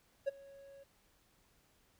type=tone with ADSR envelope; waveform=triangle; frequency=553 Hz; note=C#5; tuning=4 cents flat; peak=-27 dBFS; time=0.26-0.84 s; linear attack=22 ms; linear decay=17 ms; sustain=-24 dB; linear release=14 ms; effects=pink hiss -71 dBFS RMS until 1.99 s